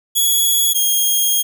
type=tone pair in turn; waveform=5% pulse; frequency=3363 / 3248 Hz; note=G#7 / G#7; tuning=+21 / -39 cents; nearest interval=minor second; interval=60 cents; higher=first; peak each=-5 dBFS; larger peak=neither; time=0.15-0.74 / 0.74-1.43 s; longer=second; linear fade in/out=20 ms; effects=none